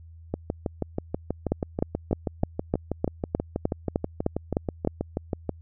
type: two click trains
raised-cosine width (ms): 2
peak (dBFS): -13 / -9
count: 33 / 12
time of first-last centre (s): 0.34-5.493 / 1.52-4.874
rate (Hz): 6.21 / 3.28
effects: added 82 Hz sine -44 dBFS peak until 5.61 s